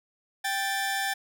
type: tone pair together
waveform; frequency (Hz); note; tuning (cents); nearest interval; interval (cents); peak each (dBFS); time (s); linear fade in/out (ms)
sawtooth; 784 / 1760; G5 / A6; 0 / 0; octave + major second; 1400; -26; 0.44-1.14; 10
effects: none